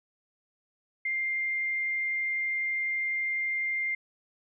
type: tone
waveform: sine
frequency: 2104 Hz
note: C7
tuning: 9 cents sharp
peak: -27 dBFS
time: 1.05-3.95 s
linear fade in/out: 5 ms
effects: none